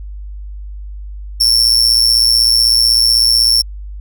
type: tone with amplitude modulation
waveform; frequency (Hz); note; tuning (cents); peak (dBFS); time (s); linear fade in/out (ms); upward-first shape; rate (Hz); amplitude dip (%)
40% pulse; 5430; F8; -50; -4; 1.4-3.62; 10; sine; 116; 80
effects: added 50 Hz sine -25 dBFS peak until 4 s